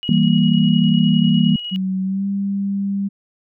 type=tone with tremolo; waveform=sine; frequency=2904 Hz; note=F#7; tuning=33 cents flat; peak=-24 dBFS; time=0.03-1.76 s; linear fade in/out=0 ms; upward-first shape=square; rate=9.9 Hz; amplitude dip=30%
type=chord; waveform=sine; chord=E diminished; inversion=none; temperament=equal with one note detuned; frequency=163.39 / 196 / 233.1 Hz; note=E3 / G3 / Bb3; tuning=-15 / 0 / 0 cents; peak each=-16 dBFS; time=0.09-1.56 s; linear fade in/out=2 ms
type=tone with pitch glide; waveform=sine; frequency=188.7 to 198.2 Hz; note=F#3 to G3; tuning=+34 to +19 cents; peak=-18 dBFS; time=1.71-3.09 s; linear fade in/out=20 ms; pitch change=+85 cents; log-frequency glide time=2.03-2.26 s
effects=none